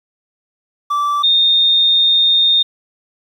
triangle / sine tone pair in turn, 1164 / 3663 Hz, D6 / A#7, -16 / -31 cents, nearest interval octave + minor sixth, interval 1985 cents, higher second, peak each -12 / -9 dBFS, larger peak second, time 0.9-1.23 / 1.23-2.63 s, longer second, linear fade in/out 10 ms, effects 8-bit

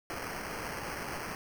violet noise with sample-and-hold, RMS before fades -39 dBFS, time 0.1-1.35 s, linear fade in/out 0 ms, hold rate 3675 Hz, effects none

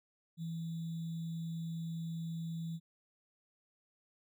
sine tone with sample-and-hold, 164.81 Hz, E3, in tune, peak -37 dBFS, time 0.37-2.8 s, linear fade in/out 50 ms, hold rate 3675 Hz, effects none

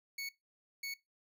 25% pulse tone bursts at uneven times, 2217 Hz, C#7, in tune, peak -35 dBFS, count 2, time 0.18-0.29 / 0.83-0.94 s, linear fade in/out 5 ms, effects noise-tail reverb RT60 0.2 s tail -20 dB re dry

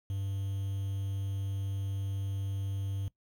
triangle tone with quantisation, 98 Hz, G2, in tune, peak -30 dBFS, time 0.1-3.08 s, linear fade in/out 0 ms, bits 9, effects noise-tail reverb RT60 0.1 s tail -19 dB re dry

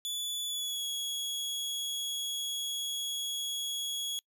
sawtooth tone with pitch glide, 3455 to 3339 Hz, A7 to G#7, -32 to +9 cents, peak -30 dBFS, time 0.05-4.19 s, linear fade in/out 0 ms, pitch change -59 cents, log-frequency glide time 0.48-0.84 s, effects noise-tail reverb RT60 0.1 s tail -26 dB re dry

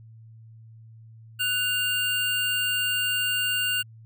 square tone pair together, 1483 / 2800 Hz, F#6 / F7, +4 / +4 cents, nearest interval major seventh, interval 1100 cents, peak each -30 / -25 dBFS, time 1.39-3.83 s, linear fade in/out 20 ms, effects added 112 Hz sine -45 dBFS peak until 4.05 s

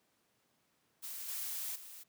blue noise with level steps, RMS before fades -44 / -40 / -51 dBFS, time 1.02-2.04 s, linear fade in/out 20 ms, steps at 1.28 / 1.75 s, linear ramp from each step 10 ms, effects pink hiss -75 dBFS RMS until 2.08 s + high-pass 150 Hz 12 dB/octave

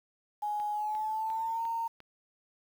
sine tone with pitch glide, 836 to 916.9 Hz, G#5 to A#5, +11 to -29 cents, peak -30 dBFS, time 0.42-1.88 s, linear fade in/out 10 ms, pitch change +160 cents, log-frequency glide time 0.72-1.63 s
click train, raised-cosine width 0.3 ms, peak -34 dBFS, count 5, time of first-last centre 0.6-2.004 s, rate 2.85 Hz
effects 9-bit

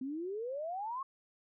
sine exponential sweep, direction up, 253 to 1112 Hz, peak -36 dBFS, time 0.01-1.03 s, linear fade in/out 5 ms, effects none

